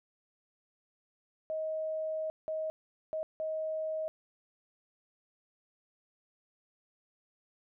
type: tone bursts at uneven times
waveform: sine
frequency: 630 Hz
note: D#5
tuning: 21 cents sharp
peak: -32 dBFS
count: 4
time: 1.5-2.3 / 2.48-2.7 / 3.13-3.23 / 3.4-4.08 s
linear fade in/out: 0 ms
effects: none